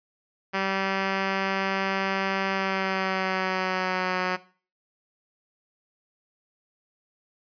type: tone with pitch glide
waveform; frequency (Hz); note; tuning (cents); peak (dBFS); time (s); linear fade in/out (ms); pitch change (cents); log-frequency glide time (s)
5% pulse; 193.2 to 183.41; G3 to F#3; -25 to -15; -13; 0.53-4.37; 20; -90; 2.51-4.21
effects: noise-tail reverb RT60 0.4 s tail -18 dB re dry + resampled to 11025 Hz